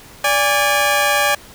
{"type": "tone pair together", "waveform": "15% pulse", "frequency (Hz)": [581, 817.6], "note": ["D5", "G#5"], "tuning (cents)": [-19, -27], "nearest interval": "tritone", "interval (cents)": 592, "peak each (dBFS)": -10, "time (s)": [0.24, 1.35], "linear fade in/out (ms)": 5, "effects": ["pink hiss -41 dBFS RMS until 1.54 s"]}